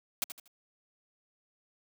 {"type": "noise with echo", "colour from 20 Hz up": "white", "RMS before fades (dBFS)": -31, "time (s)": [0.22, 0.24], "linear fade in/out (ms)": 0, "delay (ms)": 79, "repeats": 3, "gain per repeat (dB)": -10, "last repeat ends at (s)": 0.477, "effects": ["high-pass 200 Hz 12 dB/octave"]}